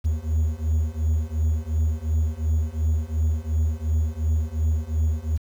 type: beating tone pair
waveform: triangle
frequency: 77.1 / 79.9 Hz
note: D#2 / D#2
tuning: -15 / +47 cents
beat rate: 2.8 Hz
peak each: -22 / -21 dBFS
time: 0.04-5.38 s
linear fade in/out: 20 ms
effects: 8-bit